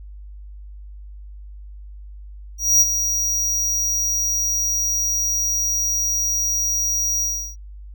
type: tone with ADSR envelope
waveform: square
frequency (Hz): 5750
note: F8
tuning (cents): +50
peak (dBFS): -10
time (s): 2.58-7.56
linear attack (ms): 230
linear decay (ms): 32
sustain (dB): -9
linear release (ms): 340
effects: added 50 Hz sine -35 dBFS peak until 7.94 s